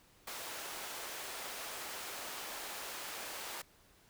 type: high-pass noise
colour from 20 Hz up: pink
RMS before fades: -44 dBFS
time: 0.27-3.62 s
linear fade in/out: 5 ms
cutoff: 550 Hz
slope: 12 dB/octave
effects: pink hiss -65 dBFS RMS until 4.09 s